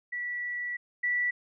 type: tone pair in turn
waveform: sine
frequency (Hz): 1951 / 1958.1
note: B6 / B6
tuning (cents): -22 / -15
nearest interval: unison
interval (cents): 7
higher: second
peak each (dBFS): -31 / -25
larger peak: second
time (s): 0.12-0.77 / 1.03-1.31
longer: first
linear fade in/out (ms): 10
effects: none